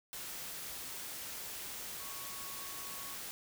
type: tone in noise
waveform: sine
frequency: 1108.7 Hz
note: C#6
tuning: in tune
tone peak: -52 dBFS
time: 2-3.15 s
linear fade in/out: 0 ms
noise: white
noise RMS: -44 dBFS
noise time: 0.13-3.31 s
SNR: -11 dB
effects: none